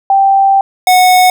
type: tone pair in turn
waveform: sine / square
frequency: 783 / 734.3 Hz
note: G5 / F#5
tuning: -2 / -13 cents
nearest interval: minor second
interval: 111 cents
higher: first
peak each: -5 dBFS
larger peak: neither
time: 0.1-0.61 / 0.87-1.3 s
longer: first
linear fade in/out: 2 ms
effects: none